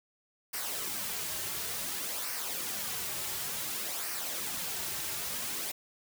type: noise with flanger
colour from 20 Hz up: white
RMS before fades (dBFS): -36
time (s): 0.53-5.72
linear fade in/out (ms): 10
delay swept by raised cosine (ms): 0.27 to 4.17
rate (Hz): 0.56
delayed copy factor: -0.55
effects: none